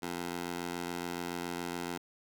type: tone with high-pass filter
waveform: 15% pulse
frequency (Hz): 87.1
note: F2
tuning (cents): -4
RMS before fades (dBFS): -38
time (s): 0.02-1.98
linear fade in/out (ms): 10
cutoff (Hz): 280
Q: 0.67
effects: none